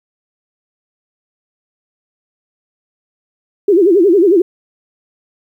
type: tone with vibrato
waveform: sine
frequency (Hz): 370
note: F#4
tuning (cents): 0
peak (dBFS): -6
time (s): 3.68-4.42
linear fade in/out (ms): 5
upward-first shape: sine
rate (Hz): 11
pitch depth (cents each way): 210
effects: 8-bit